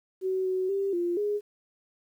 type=tone with pitch steps; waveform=sine; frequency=376.4 / 373 / 393.7 / 348 / 413.9 Hz; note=F#4 / F#4 / G4 / F4 / G#4; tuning=+30 / +14 / +8 / -6 / -6 cents; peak=-25 dBFS; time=0.21-1.41 s; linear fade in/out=50 ms; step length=240 ms; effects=10-bit